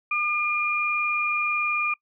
sine tone pair together, 1207.4 / 2413 Hz, D6 / D7, +48 / +46 cents, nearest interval octave, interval 1198 cents, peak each -27 / -23 dBFS, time 0.11-1.94 s, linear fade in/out 5 ms, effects noise-tail reverb RT60 0.1 s tail -24 dB re dry

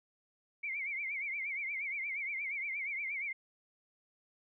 sine tone with vibrato, 2217 Hz, C#7, in tune, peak -35 dBFS, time 0.63-3.33 s, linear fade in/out 10 ms, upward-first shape triangle, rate 8.5 Hz, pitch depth 140 cents each way, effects none

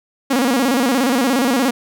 sawtooth tone with vibrato, 255.7 Hz, C4, 40 cents flat, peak -10 dBFS, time 0.3-1.71 s, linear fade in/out 10 ms, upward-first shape square, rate 17 Hz, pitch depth 120 cents each way, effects none

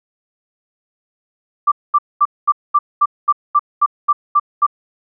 sine tone bursts, 1174 Hz, D6, 1 cent flat, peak -8 dBFS, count 12, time 1.67-4.666 s, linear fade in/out 10 ms, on 48 ms, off 220 ms, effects none

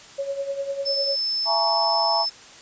sine tone with tremolo, 554.4 Hz, C#5, in tune, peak -22 dBFS, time 0.18-1.16 s, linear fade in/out 10 ms, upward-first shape triangle, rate 10 Hz, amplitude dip 75%
sine tone, 5260 Hz, E8, 5 cents flat, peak -22 dBFS, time 0.85-2.3 s, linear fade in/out 20 ms
sine chord, A# half-diminished seventh, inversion second, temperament just, 671.3 / 839.1 / 932.3 / 1118.8 Hz, E5 / G#5 / A#5 / C#6, +31 / +18 / 0 / +16 cents, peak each -25 / -25 / -25 / -30 dBFS, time 1.45-2.26 s, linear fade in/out 50 ms
effects white hiss -45 dBFS RMS until 2.61 s + resampled to 16000 Hz

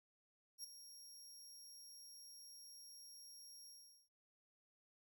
25% pulse tone with ADSR envelope, 5588 Hz, F8, in tune, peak -40 dBFS, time 0.58-4.09 s, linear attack 58 ms, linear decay 12 ms, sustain -11 dB, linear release 420 ms, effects none

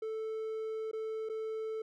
triangle tone with dropouts, 440 Hz, A4, in tune, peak -33 dBFS, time 0.02-1.82 s, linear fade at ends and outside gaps 5 ms, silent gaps 0.914-0.931 / 1.29-1.296 s, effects none

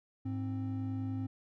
triangle tone pair together, 104.5 / 263.3 Hz, G#2 / C4, +11 / +11 cents, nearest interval octave + major third, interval 1600 cents, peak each -34 / -35 dBFS, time 0.25-1.27 s, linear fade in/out 10 ms, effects none

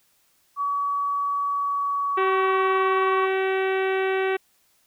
sine tone with pitch glide, 1135 to 1125.9 Hz, C#6 to C#6, +41 to +27 cents, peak -22 dBFS, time 0.56-3.29 s, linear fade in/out 50 ms, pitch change -14 cents, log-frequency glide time 1.46-2.41 s
harmonic tone, 381.6 Hz, G4, 47 cents flat, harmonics 1 / 2 / 3 / 4 / 5 / 6 / 7 / 8 / 9 / 10, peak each -22 / -30 / -35 / -32 / -33 / -35 / -37 / -44 / -47 / -49 dBFS, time 2.17-4.37 s, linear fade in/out 10 ms
effects white hiss -64 dBFS RMS until 4.86 s

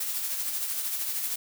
blue noise with tremolo, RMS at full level -29 dBFS, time 0-1.36 s, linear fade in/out 5 ms, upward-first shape triangle, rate 13 Hz, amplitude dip 45%, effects none

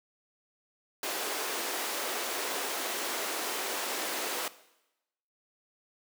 pink high-pass noise, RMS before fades -34 dBFS, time 1.03-4.48 s, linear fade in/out 2 ms, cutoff 340 Hz, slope 24 dB/octave, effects noise-tail reverb RT60 0.9 s tail -17 dB re dry

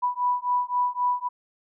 sine beating tone pair, 984 / 987.8 Hz, B5 / B5, -7 / 0 cents, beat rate 3.8 Hz, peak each -25 dBFS, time 0.02-1.29 s, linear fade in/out 20 ms, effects none

